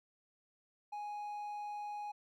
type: tone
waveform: triangle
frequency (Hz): 830.6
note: G#5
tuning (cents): 0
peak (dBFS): -38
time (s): 0.92-2.12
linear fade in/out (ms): 10
effects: none